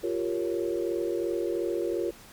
sine chord, G half-diminished seventh, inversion third, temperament equal, 349.2 / 392 / 466.2 / 554.4 Hz, F4 / G4 / Bb4 / Db5, 0 / 0 / 0 / 0 cents, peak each -29 / -33 / -32 / -35 dBFS, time 0.03-2.11 s, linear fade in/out 10 ms, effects pink hiss -50 dBFS RMS until 2.32 s + MP3 96 kbps

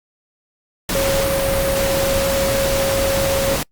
sine tone in noise, 547 Hz, C#5, 23 cents flat, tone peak -17 dBFS, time 0.95-3.56 s, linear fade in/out 2 ms, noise pink, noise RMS -21 dBFS, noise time 0.89-3.63 s, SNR +1 dB, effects noise-tail reverb RT60 0.1 s tail -26 dB re dry + Opus 48 kbps

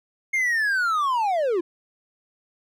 triangle linear sweep, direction down, 2152 to 324.8 Hz, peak -18 dBFS, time 0.33-1.61 s, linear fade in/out 10 ms, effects none

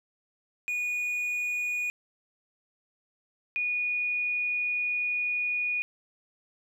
triangle / sine tone pair in turn, 2457 / 2457 Hz, D#7 / D#7, -22 / -22 cents, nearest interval unison, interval 0 cents, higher neither, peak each -26 dBFS, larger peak neither, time 0.68-1.9 / 3.56-5.82 s, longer second, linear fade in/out 0 ms, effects none

